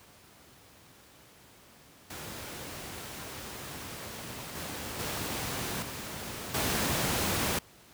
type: noise with level steps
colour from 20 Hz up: pink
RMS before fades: -41 / -38 / -34 / -39 / -29 dBFS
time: 2.1-7.59 s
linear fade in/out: 5 ms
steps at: 4.55 / 4.99 / 5.82 / 6.54 s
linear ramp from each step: 5 ms
effects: pink hiss -56 dBFS RMS until 7.93 s + high-pass 80 Hz 12 dB/octave